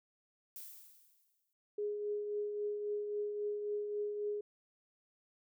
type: noise with exponential decay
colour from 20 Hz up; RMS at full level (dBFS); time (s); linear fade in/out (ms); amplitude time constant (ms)
violet; -46; 0.56-1.53; 0; 210
type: tone with tremolo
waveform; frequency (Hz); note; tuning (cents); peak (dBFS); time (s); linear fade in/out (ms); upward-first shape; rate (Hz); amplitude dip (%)
sine; 415.3; G#4; 0; -33; 1.78-4.41; 5; triangle; 3.7; 45
effects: none